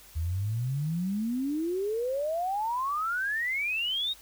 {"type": "exponential sweep", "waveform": "sine", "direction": "up", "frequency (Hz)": [76.7, 3815], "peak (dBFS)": -27, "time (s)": [0.15, 4.14], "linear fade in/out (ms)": 20, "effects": ["added 50 Hz sine -59 dBFS peak until 4.21 s", "white hiss -53 dBFS RMS until 4.21 s"]}